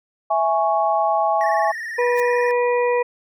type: chord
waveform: sine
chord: C# minor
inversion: first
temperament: equal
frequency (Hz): 659.3 / 830.6 / 1108.7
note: E5 / G#5 / C#6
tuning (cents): 0 / 0 / 0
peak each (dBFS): -20 / -19 / -23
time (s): 0.3-1.72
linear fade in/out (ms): 10
type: tone with vibrato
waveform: triangle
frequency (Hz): 1836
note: A#6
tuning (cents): -27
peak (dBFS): -25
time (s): 1.41-2.51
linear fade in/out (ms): 0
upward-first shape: square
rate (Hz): 19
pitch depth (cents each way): 53
type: harmonic tone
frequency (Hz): 486.6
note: B4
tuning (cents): -26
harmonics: 1 / 2 / 4 / 5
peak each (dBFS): -17 / -23 / -29 / -31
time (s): 1.98-3.03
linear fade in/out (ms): 10
type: noise with exponential growth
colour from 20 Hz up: white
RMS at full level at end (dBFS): -32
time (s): 2.12-2.2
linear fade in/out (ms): 0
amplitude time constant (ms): 17
effects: none